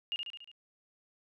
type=tone with echo; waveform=sine; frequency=2840 Hz; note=F7; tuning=28 cents sharp; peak=-31 dBFS; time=0.12-0.16 s; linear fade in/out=0 ms; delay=71 ms; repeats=5; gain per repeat=-4 dB; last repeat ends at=0.515 s; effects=none

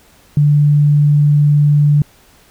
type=tone; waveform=sine; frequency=146.83 Hz; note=D3; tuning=in tune; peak=-7 dBFS; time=0.37-2.02 s; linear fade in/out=2 ms; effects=pink hiss -48 dBFS RMS until 2.5 s

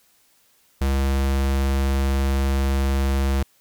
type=tone; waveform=square; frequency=67.9 Hz; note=C#2; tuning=35 cents flat; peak=-19 dBFS; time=0.81-3.43 s; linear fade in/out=5 ms; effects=white hiss -60 dBFS RMS until 3.6 s

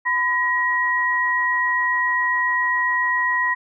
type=tone pair together; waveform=sine; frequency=1007.3 / 1900 Hz; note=B5 / A#6; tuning=+34 / +33 cents; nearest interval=major seventh; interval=1099 cents; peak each=-22 / -19 dBFS; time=0.05-3.55 s; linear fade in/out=20 ms; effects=none

